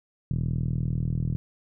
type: tone with low-pass filter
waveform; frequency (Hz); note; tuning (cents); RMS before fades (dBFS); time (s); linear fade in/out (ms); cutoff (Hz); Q
5% pulse; 40.41; E1; -34; -27; 0.31-1.36; 0; 140; 3.2
effects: none